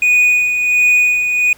triangle tone with tremolo, 2472 Hz, D#7, 12 cents flat, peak -6 dBFS, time 0.02-1.53 s, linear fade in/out 2 ms, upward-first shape sine, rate 1.4 Hz, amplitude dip 50%, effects pink hiss -45 dBFS RMS until 1.57 s

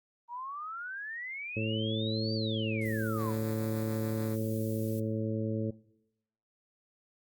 sine exponential two-way sweep, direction up then down, 932.3 to 4699 to 932.3 Hz, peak -37 dBFS, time 0.28-3.34 s, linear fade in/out 50 ms, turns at 2.34 s
harmonic tone, 110 Hz, A2, in tune, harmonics 1 / 2 / 3 / 4 / 5, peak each -33 / -36 / -38 / -39 / -40 dBFS, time 1.56-5.71 s, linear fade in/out 10 ms
violet noise, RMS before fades -48 dBFS, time 2.81-5 s, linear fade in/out 5 ms
5% pulse tone with tremolo, 146.8 Hz, D3, in tune, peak -32 dBFS, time 3.16-4.37 s, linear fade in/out 50 ms, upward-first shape triangle, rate 6.8 Hz, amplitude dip 35%
effects noise-tail reverb RT60 0.9 s tail -22 dB re dry + Opus 32 kbps

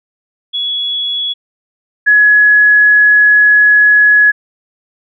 sine tone pair in turn, 3374 / 1687 Hz, G#7 / G#6, +27 / +27 cents, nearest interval octave, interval 1200 cents, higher first, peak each -14 / -4 dBFS, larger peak second, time 0.53-1.34 / 2.06-4.32 s, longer second, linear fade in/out 20 ms, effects none

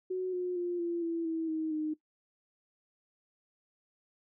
sine tone with pitch steps, 370 / 360.5 / 351.3 / 342.2 / 333.5 / 324.9 / 316.6 / 308.4 Hz, F#4 / F#4 / F4 / F4 / E4 / E4 / D#4 / D#4, 0 / -45 / +10 / -35 / +20 / -25 / +30 / -15 cents, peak -30 dBFS, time 0.1-1.94 s, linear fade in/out 10 ms, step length 230 ms, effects noise-tail reverb RT60 0.1 s tail -17 dB re dry

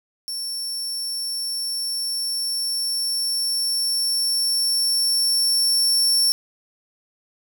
sawtooth tone with level ramp, 5440 Hz, F8, 46 cents flat, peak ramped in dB -24 to -13 dBFS, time 0.28-6.32 s, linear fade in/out 0 ms, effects none

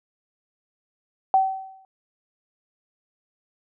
sine tone with exponential decay, 766 Hz, G5, 40 cents flat, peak -12 dBFS, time 1.34-1.85 s, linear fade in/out 1 ms, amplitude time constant 110 ms, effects none

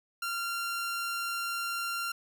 sawtooth tone, 1382 Hz, F6, 19 cents flat, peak -28 dBFS, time 0.22-2.12 s, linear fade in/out 5 ms, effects 11-bit

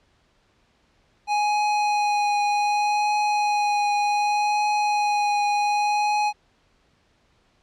square tone with vibrato, 830.6 Hz, G#5, in tune, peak -20 dBFS, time 1.27-6.33 s, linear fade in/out 50 ms, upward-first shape triangle, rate 0.66 Hz, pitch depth 14 cents each way, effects pink hiss -63 dBFS RMS until 7.62 s + low-pass 5000 Hz 12 dB/octave

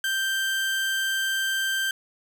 30% pulse tone, 1568 Hz, G6, in tune, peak -21 dBFS, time 0.04-1.91 s, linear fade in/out 2 ms, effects none

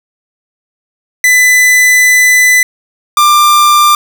45% pulse tone pair in turn, 2000 / 1189.2 Hz, B6 / D6, +21 / +21 cents, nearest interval major sixth, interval 900 cents, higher first, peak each -4 dBFS, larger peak neither, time 1.24-2.63 / 3.17-3.95 s, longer first, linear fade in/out 2 ms, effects none

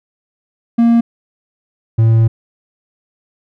triangle tone pair in turn, 233.1 / 112.91 Hz, A#3 / A2, 0 / +45 cents, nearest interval octave + minor second, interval 1255 cents, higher first, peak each -5 dBFS, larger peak neither, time 0.78-1.01 / 1.98-2.28 s, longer second, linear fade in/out 10 ms, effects none

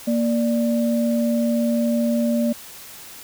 sine tone pair together, 233.5 / 587.8 Hz, A#3 / D5, +3 / +1 cents, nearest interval octave + major third, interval 1598 cents, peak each -18 / -24 dBFS, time 0.07-2.53 s, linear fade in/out 10 ms, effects white hiss -40 dBFS RMS until 3.23 s

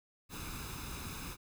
pink noise with comb filter, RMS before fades -43 dBFS, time 0.29-1.37 s, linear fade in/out 50 ms, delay 0.79 ms, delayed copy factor +0.65, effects none

